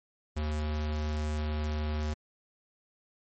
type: tone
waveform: square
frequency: 76 Hz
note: D#2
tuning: 40 cents flat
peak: -30 dBFS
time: 0.36-2.14 s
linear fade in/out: 10 ms
effects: MP3 32 kbps